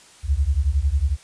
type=beating tone pair; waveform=sine; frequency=65 / 76 Hz; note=C2 / D#2; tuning=-11 / -40 cents; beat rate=11 Hz; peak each=-20 dBFS; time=0.23-1.17 s; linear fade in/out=50 ms; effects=white hiss -49 dBFS RMS until 1.23 s + resampled to 22050 Hz